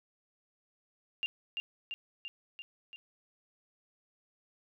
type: tone with echo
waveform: sine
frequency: 2794 Hz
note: F7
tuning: in tune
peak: -30 dBFS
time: 1.23-1.26 s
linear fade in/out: 0 ms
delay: 340 ms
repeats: 5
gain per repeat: -3 dB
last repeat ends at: 2.96 s
effects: none